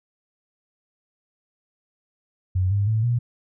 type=tone with pitch steps; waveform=sine; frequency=92.5 / 100.87 / 110 / 119.96 Hz; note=F#2 / G2 / A2 / B2; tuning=0 / +50 / 0 / -50 cents; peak=-18 dBFS; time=2.55-3.19 s; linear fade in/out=10 ms; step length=160 ms; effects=none